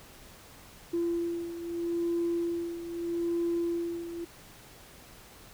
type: beating tone pair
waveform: sine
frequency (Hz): 340.6 / 341.39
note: F4 / F4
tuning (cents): -43 / -39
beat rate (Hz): 0.79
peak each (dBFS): -29 / -34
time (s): 0.93-4.25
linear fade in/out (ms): 10
effects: tanh soft clip ceiling -22 dBFS + pink hiss -52 dBFS RMS until 5.53 s